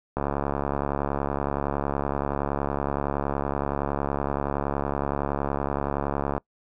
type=click train; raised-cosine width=1 ms; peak=-12 dBFS; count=440; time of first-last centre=0.17-6.379 s; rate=70.7 Hz; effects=noise-tail reverb RT60 0.1 s tail -24 dB re dry